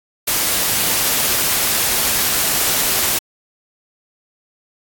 white noise, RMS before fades -17 dBFS, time 0.27-3.19 s, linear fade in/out 10 ms, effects AAC 64 kbps

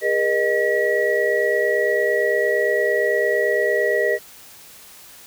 sine tone cluster, 409.7 / 478.5 / 615 / 1924 Hz, G#4 / A#4 / D#5 / B6, -24 / +45 / -20 / -46 cents, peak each -22 dBFS, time 0.01-4.19 s, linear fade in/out 50 ms, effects white hiss -44 dBFS RMS until 5.26 s

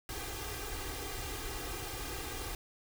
pink noise with comb filter, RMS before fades -40 dBFS, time 0.09-2.55 s, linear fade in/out 2 ms, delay 2.5 ms, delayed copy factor +1, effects none

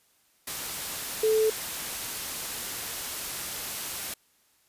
sine tone in noise, 437.1 Hz, A4, 11 cents flat, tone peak -20 dBFS, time 1.23-1.5 s, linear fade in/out 5 ms, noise white, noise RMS -34 dBFS, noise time 0.47-4.14 s, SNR +11 dB, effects white hiss -66 dBFS RMS until 4.68 s + resampled to 32000 Hz

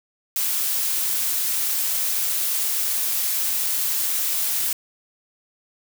blue noise, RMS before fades -23 dBFS, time 0.36-4.73 s, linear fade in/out 2 ms, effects none

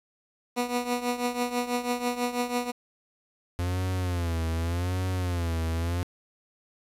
15% pulse tone with tremolo, 244.2 Hz, B3, 19 cents flat, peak -17 dBFS, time 0.56-2.72 s, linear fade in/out 20 ms, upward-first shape triangle, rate 6.1 Hz, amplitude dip 80%
45% pulse tone with vibrato, 87 Hz, F2, 6 cents flat, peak -26 dBFS, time 3.59-6.03 s, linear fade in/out 0 ms, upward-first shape sine, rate 0.85 Hz, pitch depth 110 cents each way
effects resampled to 32000 Hz + 9-bit

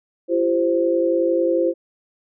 sine chord, F suspended second, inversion none, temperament equal with one note detuned, 340.9 / 392 / 523.3 Hz, F4 / G4 / C5, -42 / 0 / 0 cents, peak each -19 / -25 / -19 dBFS, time 0.28-1.74 s, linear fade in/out 50 ms, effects none

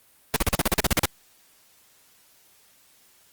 pink noise bursts, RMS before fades -20 dBFS, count 12, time 0.34-1.055 s, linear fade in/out 0 ms, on 22 ms, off 41 ms, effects white hiss -58 dBFS RMS until 3.32 s + Opus 32 kbps

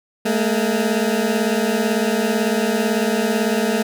20% pulse beating tone pair, 210.6 / 228.6 Hz, G#3 / A#3, +24 / -34 cents, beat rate 18 Hz, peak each -15 dBFS, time 0.25-3.83 s, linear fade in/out 10 ms, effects none

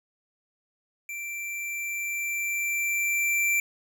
square tone with level ramp, 2349 Hz, D7, in tune, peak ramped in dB -34 to -22 dBFS, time 1.09-3.6 s, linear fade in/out 2 ms, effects none

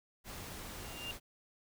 pink noise, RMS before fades -46 dBFS, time 0.24-1.2 s, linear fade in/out 50 ms
sine tone with exponential growth, 2794 Hz, F7, in tune, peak -37 dBFS, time 0.65-1.11 s, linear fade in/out 0 ms, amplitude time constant 100 ms
effects none

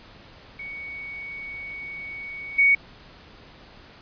sine tone with level steps, 2235 Hz, C#7, 14 cents sharp, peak -33 / -14 dBFS, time 0.59-2.75 s, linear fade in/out 5 ms, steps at 2.58 s, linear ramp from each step 10 ms, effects pink hiss -48 dBFS RMS until 4.01 s + resampled to 11025 Hz

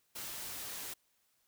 white noise, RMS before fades -43 dBFS, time 0.15-0.94 s, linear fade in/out 10 ms, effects white hiss -75 dBFS RMS until 1.47 s

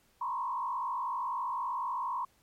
sine tone with frequency modulation, 1014 Hz, B5, 45 cents sharp, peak -31 dBFS, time 0.21-2.25 s, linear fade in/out 5 ms, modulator 52.1 Hz, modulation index 1.6, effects pink hiss -68 dBFS RMS until 2.42 s + MP3 64 kbps

